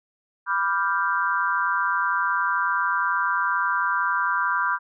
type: chord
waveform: sine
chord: G dominant seventh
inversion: first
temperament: equal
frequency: 987.8 / 1174.7 / 1396.9 / 1568 Hz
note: B5 / D6 / F6 / G6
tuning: 0 / 0 / 0 / 0 cents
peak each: -26 dBFS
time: 0.46-4.79 s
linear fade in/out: 50 ms
effects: none